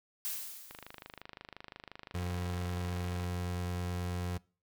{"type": "noise with exponential decay", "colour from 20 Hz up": "blue", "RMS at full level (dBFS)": -35, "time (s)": [0.25, 1.22], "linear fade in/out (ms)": 0, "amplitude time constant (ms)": 210}
{"type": "click train", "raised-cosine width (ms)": 0.3, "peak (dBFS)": -29, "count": 66, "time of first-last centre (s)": [0.71, 3.239], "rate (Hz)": 25.7}
{"type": "tone", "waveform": "30% pulse", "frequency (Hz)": 89, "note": "F2", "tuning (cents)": 33, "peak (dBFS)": -31, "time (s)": [2.14, 4.38], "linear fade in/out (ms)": 10}
{"effects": ["noise-tail reverb RT60 0.4 s tail -24 dB re dry"]}